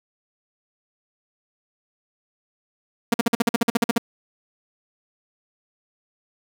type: tone bursts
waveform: sawtooth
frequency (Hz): 233.1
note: A#3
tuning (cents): 0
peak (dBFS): -11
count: 13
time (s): 3.12-3.981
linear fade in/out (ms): 5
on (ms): 21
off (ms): 49
effects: none